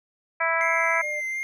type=harmonic tone; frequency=329.6 Hz; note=E4; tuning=in tune; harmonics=2 / 3 / 4 / 5 / 6 / 7; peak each=-28 / -28 / -28 / -28 / -28 / -28 dBFS; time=0.4-1.02 s; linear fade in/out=10 ms
type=tone with vibrato; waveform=triangle; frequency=2100 Hz; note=C7; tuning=6 cents sharp; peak=-25 dBFS; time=0.61-1.43 s; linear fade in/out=0 ms; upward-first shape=triangle; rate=2.7 Hz; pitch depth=25 cents each way
type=tone; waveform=sine; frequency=600 Hz; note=D5; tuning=37 cents sharp; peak=-33 dBFS; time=1.02-1.21 s; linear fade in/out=20 ms
effects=none